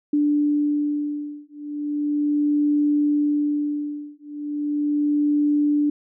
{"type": "beating tone pair", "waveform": "sine", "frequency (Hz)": [293.8, 294.17], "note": ["D4", "D4"], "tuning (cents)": [1, 3], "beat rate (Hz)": 0.37, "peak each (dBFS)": -22, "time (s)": [0.13, 5.9], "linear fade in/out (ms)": 5, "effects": []}